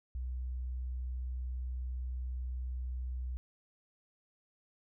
sine tone, 62.7 Hz, B1, 27 cents sharp, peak -35 dBFS, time 0.15-3.37 s, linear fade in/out 0 ms, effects none

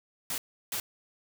white noise bursts at uneven times, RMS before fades -33 dBFS, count 2, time 0.3-0.38 / 0.72-0.8 s, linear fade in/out 2 ms, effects none

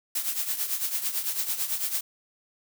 blue noise with tremolo, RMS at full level -26 dBFS, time 0.15-2.01 s, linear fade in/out 5 ms, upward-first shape triangle, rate 9 Hz, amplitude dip 75%, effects none

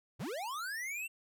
square linear sweep, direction up, 82.8 to 2746 Hz, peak -38 dBFS, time 0.19-1.08 s, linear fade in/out 20 ms, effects none

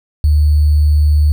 sine tone with sample-and-hold, 75 Hz, D2, 37 cents sharp, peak -7 dBFS, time 0.24-1.32 s, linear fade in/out 0 ms, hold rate 4410 Hz, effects none

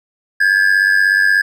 triangle ring-modulated tone, 1661.2 Hz, G#6, in tune, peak -5 dBFS, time 0.4-1.42 s, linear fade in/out 10 ms, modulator 48.3 Hz, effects none

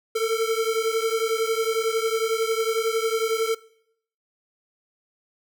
square beating tone pair, 444.3 / 455.3 Hz, A4 / A#4, +17 / -41 cents, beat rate 11 Hz, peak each -24 / -26 dBFS, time 0.15-3.55 s, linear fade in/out 10 ms, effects noise-tail reverb RT60 0.7 s tail -21 dB re dry

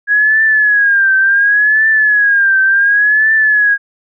sine tone with vibrato, 1656 Hz, G#6, 5 cents flat, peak -7 dBFS, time 0.07-3.78 s, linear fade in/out 50 ms, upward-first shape triangle, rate 0.69 Hz, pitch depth 120 cents each way, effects none

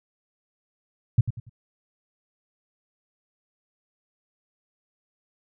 sine tone with echo, 116.54 Hz, A#2, in tune, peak -12 dBFS, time 1.18-1.21 s, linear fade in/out 5 ms, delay 95 ms, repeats 3, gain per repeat -10 dB, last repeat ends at 1.495 s, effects none

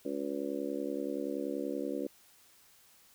harmonic tone, 70.5 Hz, C#2, 30 cents sharp, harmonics 3 / 4 / 5 / 6 / 7 / 8, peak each -44 / -37 / -39 / -47 / -39 / -43 dBFS, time 0.05-2.07 s, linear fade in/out 5 ms, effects white hiss -62 dBFS RMS until 3.14 s

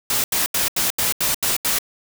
white noise bursts, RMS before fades -20 dBFS, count 8, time 0.1-1.787 s, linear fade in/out 2 ms, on 140 ms, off 81 ms, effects none

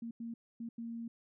sine tone bursts at uneven times, 231.5 Hz, A#3, 12 cents flat, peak -39 dBFS, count 4, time 0.02-0.11 / 0.2-0.34 / 0.6-0.69 / 0.78-1.08 s, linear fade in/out 5 ms, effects none

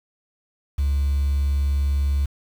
sine tone, 70 Hz, C#2, 18 cents sharp, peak -16 dBFS, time 0.78-2.26 s, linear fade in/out 10 ms, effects tanh soft clip ceiling -16 dBFS + 7-bit

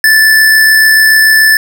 square tone with amplitude modulation, 1752 Hz, A6, 8 cents flat, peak -3 dBFS, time 0.04-1.57 s, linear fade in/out 2 ms, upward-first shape sine, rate 66.9 Hz, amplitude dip 25%, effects none

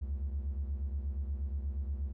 triangle beating tone pair, 68 / 76.4 Hz, C#2 / D#2, -33 / -31 cents, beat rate 8.4 Hz, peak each -31 / -37 dBFS, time 0.01-2.13 s, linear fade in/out 20 ms, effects tanh soft clip ceiling -27 dBFS

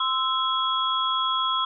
sine tone cluster, 1039 / 1318 / 3329 Hz, C6 / E6 / G#7, -12 / -1 / +3 cents, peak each -26 dBFS, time 0-1.65 s, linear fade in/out 5 ms, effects none

